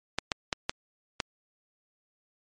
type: clicks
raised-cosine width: 0.2 ms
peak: -9 dBFS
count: 5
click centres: 0.186 / 0.318 / 0.528 / 0.695 / 1.202 s
effects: MP3 48 kbps